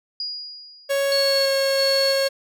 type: tone with exponential decay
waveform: sine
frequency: 4879 Hz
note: D#8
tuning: 35 cents flat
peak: -24 dBFS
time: 0.2-1.35 s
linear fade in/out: 2 ms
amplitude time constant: 250 ms
type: tone with pitch glide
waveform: 45% pulse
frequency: 554.4 to 544.6 Hz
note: C#5 to C#5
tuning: 0 to -31 cents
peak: -19 dBFS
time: 0.89-2.29 s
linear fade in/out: 20 ms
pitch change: -31 cents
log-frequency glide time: 1.11-1.5 s
type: tone with tremolo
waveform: sine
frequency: 4400 Hz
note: C#8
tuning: 14 cents flat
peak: -20 dBFS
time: 1.12-2.28 s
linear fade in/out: 0 ms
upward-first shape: square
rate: 1.5 Hz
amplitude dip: 45%
effects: none